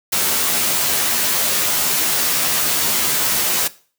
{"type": "noise with comb filter", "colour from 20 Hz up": "white", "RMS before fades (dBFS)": -18, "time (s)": [0.12, 3.68], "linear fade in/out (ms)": 10, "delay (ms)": 13, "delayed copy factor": 1, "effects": ["noise-tail reverb RT60 0.4 s tail -18 dB re dry", "high-pass 100 Hz 12 dB/octave"]}